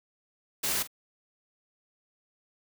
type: noise with echo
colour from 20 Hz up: white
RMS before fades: -29 dBFS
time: 0.63-0.83 s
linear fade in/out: 10 ms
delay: 45 ms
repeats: 1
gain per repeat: -15 dB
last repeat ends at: 0.875 s
effects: none